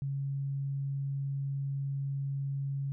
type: tone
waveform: sine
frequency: 138.3 Hz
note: C#3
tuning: 4 cents flat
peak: -31 dBFS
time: 0.02-2.92 s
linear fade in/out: 0 ms
effects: none